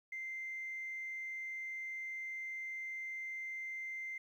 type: tone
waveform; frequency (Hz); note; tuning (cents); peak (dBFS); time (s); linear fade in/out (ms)
sine; 2085; C7; -7; -39; 0.12-4.18; 5
effects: tanh soft clip ceiling -36 dBFS + 12-bit